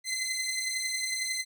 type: beating tone pair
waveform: 15% pulse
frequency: 2045 / 2056 Hz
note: C7 / C7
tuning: -40 / -31 cents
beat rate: 11 Hz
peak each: -29 / -25 dBFS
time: 0.04-1.45 s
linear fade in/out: 50 ms
effects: none